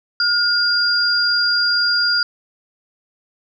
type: tone pair together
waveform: sine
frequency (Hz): 1429 / 4807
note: F6 / D8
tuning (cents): +39 / +39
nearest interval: octave + major sixth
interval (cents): 2100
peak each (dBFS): -18 / -16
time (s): 0.2-2.23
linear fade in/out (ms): 2
effects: none